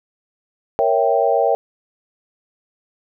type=chord; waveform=sine; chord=A# diminished seventh; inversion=none; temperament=equal; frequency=466.2 / 554.4 / 659.3 / 784 Hz; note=A#4 / C#5 / E5 / G5; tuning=0 / 0 / 0 / 0 cents; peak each=-19 dBFS; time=0.79-1.55 s; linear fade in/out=0 ms; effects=none